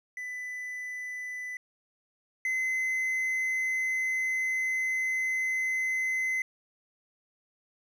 triangle tone pair in turn, 1997 / 2047 Hz, B6 / C7, +19 / -38 cents, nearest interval unison, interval 43 cents, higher second, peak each -33 / -25 dBFS, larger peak second, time 0.17-1.57 / 2.45-6.42 s, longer second, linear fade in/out 2 ms, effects none

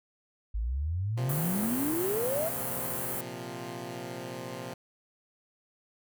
sine exponential sweep, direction up, 50.4 to 674 Hz, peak -28 dBFS, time 0.54-2.49 s, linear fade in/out 10 ms
10% pulse chord, Bb suspended second, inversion none, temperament equal, 116.54 / 130.81 / 174.61 Hz, Bb2 / C3 / F3, 0 / 0 / 0 cents, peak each -34 / -33 / -34 dBFS, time 1.17-4.74 s, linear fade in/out 5 ms
white band-stop noise, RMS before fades -35 dBFS, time 1.29-3.21 s, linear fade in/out 5 ms, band 1500 to 9100 Hz, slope 24 dB/octave
effects none

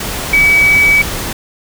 sine tone in noise, 2281 Hz, C#7, 49 cents sharp, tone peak -6 dBFS, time 0.33-1.02 s, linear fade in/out 5 ms, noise pink, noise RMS -20 dBFS, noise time 0-1.33 s, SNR +11 dB, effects none

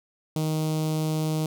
sawtooth tone with notch filter, 156.3 Hz, D#3, 8 cents sharp, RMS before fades -26 dBFS, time 0.36-1.46 s, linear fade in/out 2 ms, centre 1700 Hz, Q 0.63, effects none

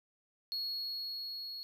triangle tone with level ramp, 4329 Hz, C#8, 42 cents flat, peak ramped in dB -33 to -40 dBFS, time 0.52-1.63 s, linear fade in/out 0 ms, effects none

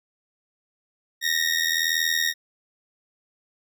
20% pulse ring-modulated tone, 1864.7 Hz, A#6, in tune, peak -13 dBFS, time 1.21-2.34 s, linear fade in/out 50 ms, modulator 40.6 Hz, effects none

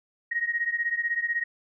sine beating tone pair, 1874 / 1890 Hz, A#6 / A#6, +9 / +23 cents, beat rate 16 Hz, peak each -27 / -29 dBFS, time 0.31-1.44 s, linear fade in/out 10 ms, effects none

